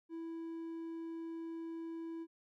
triangle tone, 329.6 Hz, E4, in tune, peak -39 dBFS, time 0.09-2.27 s, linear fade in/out 50 ms, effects none

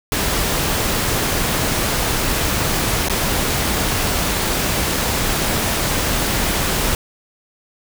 pink noise with dropouts, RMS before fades -19 dBFS, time 0.12-6.95 s, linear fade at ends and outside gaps 1 ms, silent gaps 3.085-3.097 s, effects none

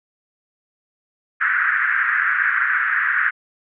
white band-pass noise, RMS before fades -19 dBFS, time 1.4-3.31 s, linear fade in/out 20 ms, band 1400 to 1800 Hz, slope 48 dB/octave, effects none

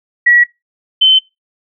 sine tone pair in turn, 1927 / 3069 Hz, B6 / G7, -43 / -37 cents, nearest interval minor sixth, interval 806 cents, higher second, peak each -5 dBFS, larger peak neither, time 0.26-0.44 / 1.01-1.19 s, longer neither, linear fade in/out 10 ms, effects noise-tail reverb RT60 0.2 s tail -21 dB re dry

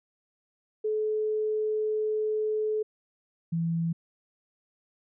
sine tone pair in turn, 430 / 166.36 Hz, A4 / E3, -40 / +16 cents, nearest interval octave + major third, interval 1644 cents, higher first, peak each -25 dBFS, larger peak neither, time 0.84-2.83 / 3.52-3.93 s, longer first, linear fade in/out 10 ms, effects none

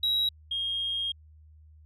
sine tone pair in turn, 3855 / 3242 Hz, B7 / G#7, -43 / -42 cents, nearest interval minor third, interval 299 cents, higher first, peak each -21 / -27 dBFS, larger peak first, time 0.03-0.29 / 0.51-1.12 s, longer second, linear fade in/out 5 ms, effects tanh soft clip ceiling -22 dBFS + added 77 Hz sine -51 dBFS peak until 1.85 s

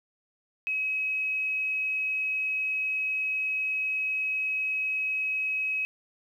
sine tone, 2552 Hz, D#7, 43 cents sharp, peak -26 dBFS, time 0.67-5.85 s, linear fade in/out 0 ms, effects 10-bit

